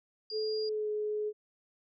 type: tone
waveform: sine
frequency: 4814 Hz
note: D8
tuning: 42 cents sharp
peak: -38 dBFS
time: 0.3-0.69 s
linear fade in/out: 2 ms
type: tone with pitch glide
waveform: sine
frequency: 432.2 to 423.1 Hz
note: A4 to G#4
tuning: -31 to +32 cents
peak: -30 dBFS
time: 0.31-1.33 s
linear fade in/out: 50 ms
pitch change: -37 cents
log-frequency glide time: 0.64-0.9 s
effects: MP3 32 kbps